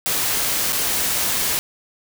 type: noise with dropouts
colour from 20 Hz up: white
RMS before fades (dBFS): -21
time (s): 0.06-1.59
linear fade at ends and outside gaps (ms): 0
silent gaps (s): 0.723-0.729
effects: none